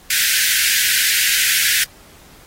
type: high-pass noise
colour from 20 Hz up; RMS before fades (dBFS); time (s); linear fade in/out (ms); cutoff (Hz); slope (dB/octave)
pink; -17; 0.1-1.84; 5; 1500; 96
effects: pink hiss -46 dBFS RMS until 2.46 s + AAC 48 kbps